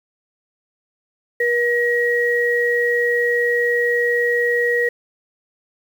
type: tone pair together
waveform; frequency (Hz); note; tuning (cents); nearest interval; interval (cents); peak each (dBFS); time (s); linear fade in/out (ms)
sine; 479.3 / 1900; A#4 / A#6; +48 / +33; 2 octaves; 2385; -18 / -18; 1.4-4.89; 5
effects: 7-bit